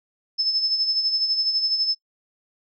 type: tone with tremolo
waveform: sine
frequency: 5240 Hz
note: E8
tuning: 11 cents flat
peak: -17 dBFS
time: 0.38-1.95 s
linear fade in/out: 20 ms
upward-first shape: sine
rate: 12 Hz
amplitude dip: 55%
effects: noise-tail reverb RT60 0.1 s tail -21 dB re dry